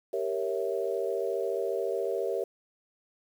sine chord, G diminished seventh, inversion none, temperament equal, 392 / 466.2 / 554.4 / 659.3 Hz, G4 / Bb4 / Db5 / Fb5, 0 / 0 / 0 / 0 cents, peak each -32 / -32 / -34 / -36 dBFS, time 0.13-2.44 s, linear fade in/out 5 ms, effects 9-bit

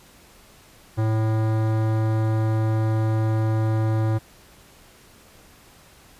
sine tone with hard clipping, 110 Hz, A2, in tune, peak -21 dBFS, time 0.97-4.19 s, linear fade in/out 20 ms, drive 18 dB, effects pink hiss -51 dBFS RMS until 6.19 s + resampled to 32000 Hz

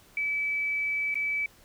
sine tone with dropouts, 2300 Hz, D7, 37 cents flat, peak -26 dBFS, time 0.17-1.46 s, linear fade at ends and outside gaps 2 ms, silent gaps 1.143-1.154 s, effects pink hiss -57 dBFS RMS until 1.64 s

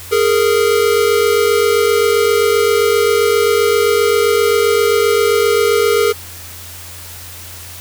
square tone pair together, 414.4 / 462 Hz, G#4 / A#4, -4 / -16 cents, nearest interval major second, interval 188 cents, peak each -14 dBFS, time 0.11-6.13 s, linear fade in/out 20 ms, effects added 88 Hz sine -36 dBFS peak until 7.8 s + white hiss -33 dBFS RMS until 7.8 s

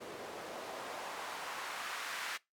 white noise with band-pass filter sweep, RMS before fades -43 dBFS, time 0-2.38 s, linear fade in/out 20 ms, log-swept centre 420 to 1700 Hz, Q 1.2, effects noise-tail reverb RT60 0.2 s tail -22 dB re dry

